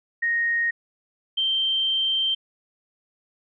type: tone pair in turn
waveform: sine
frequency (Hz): 1864.7 / 3136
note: A#6 / G7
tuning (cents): 0 / 0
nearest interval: major sixth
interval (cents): 900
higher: second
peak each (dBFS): -20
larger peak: neither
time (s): 0.22-0.71 / 1.37-2.35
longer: second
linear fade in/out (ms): 10
effects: none